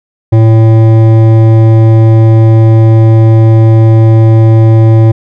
sine tone with hard clipping, 111.8 Hz, A2, 28 cents sharp, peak -3 dBFS, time 0.32-5.12 s, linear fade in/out 10 ms, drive 12 dB, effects none

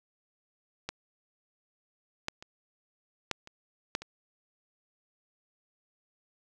clicks, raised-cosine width 0.2 ms, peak -17 / -14 / -28 / -12 / -30 / -12 / -25 dBFS, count 7, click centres 0.89 / 2.284 / 2.425 / 3.313 / 3.474 / 3.951 / 4.02 s, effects none

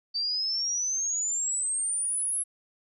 sine exponential sweep, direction up, 4600 to 11000 Hz, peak -26 dBFS, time 0.14-2.44 s, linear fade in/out 20 ms, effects none

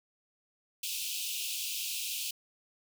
pink high-pass noise, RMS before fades -36 dBFS, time 0.83-2.31 s, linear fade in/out 5 ms, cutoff 2500 Hz, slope 96 dB/octave, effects none

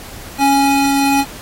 square tone pair together, 277.1 / 830.4 Hz, C#4 / G#5, -1 / 0 cents, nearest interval octave + perfect fifth, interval 1901 cents, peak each -14 dBFS, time 0.38-1.25 s, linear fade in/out 50 ms, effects pink hiss -34 dBFS RMS until 1.41 s + AAC 48 kbps

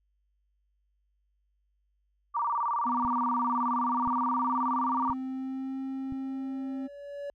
sine tone with vibrato, 1046.5 Hz, C6, in tune, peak -26 dBFS, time 2.34-5.14 s, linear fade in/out 20 ms, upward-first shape square, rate 19 Hz, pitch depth 190 cents each way
triangle tone with pitch glide, 247.2 to 266.5 Hz, B3 to C4, +2 to +32 cents, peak -30 dBFS, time 2.85-6.88 s, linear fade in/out 20 ms, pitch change +130 cents, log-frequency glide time 3.71-5.79 s
click train, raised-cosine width 5 ms, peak -30 dBFS, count 4, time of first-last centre 3.05-6.124 s, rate 0.976 Hz
triangle tone with exponential growth, 570 Hz, C#5, 48 cents sharp, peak -31 dBFS, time 5.87-7.3 s, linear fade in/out 1 ms, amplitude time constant 310 ms
effects added 50 Hz sine -70 dBFS peak until 7.34 s

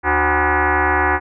sine tone with frequency modulation, 370 Hz, F#4, in tune, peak -13 dBFS, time 0.03-1.2 s, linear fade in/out 50 ms, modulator 223 Hz, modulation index 7.1, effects none

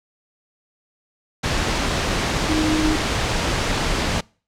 sine tone in noise, 311.1 Hz, D#4, in tune, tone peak -19 dBFS, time 2.49-2.96 s, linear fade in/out 10 ms, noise pink, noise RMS -21 dBFS, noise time 1.43-4.21 s, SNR -1 dB, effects noise-tail reverb RT60 0.4 s tail -26 dB re dry + low-pass 6000 Hz 12 dB/octave

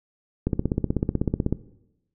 click train, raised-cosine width 3 ms, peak -9 dBFS, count 18, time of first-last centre 0.47-1.526 s, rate 16.1 Hz, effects noise-tail reverb RT60 0.9 s tail -17 dB re dry

